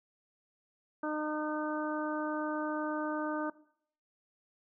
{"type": "harmonic tone", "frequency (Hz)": 304.7, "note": "D#4", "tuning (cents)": -36, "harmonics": [1, 2, 3, 4, 5], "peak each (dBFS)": [-35, -38, -40, -41, -42], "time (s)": [1.03, 3.5], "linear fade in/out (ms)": 5, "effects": ["noise-tail reverb RT60 0.6 s tail -18 dB re dry"]}